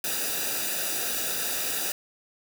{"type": "noise with comb filter", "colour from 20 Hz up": "white", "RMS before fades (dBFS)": -29, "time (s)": [0.04, 1.92], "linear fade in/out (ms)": 2, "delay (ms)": 0.93, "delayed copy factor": -0.75, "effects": []}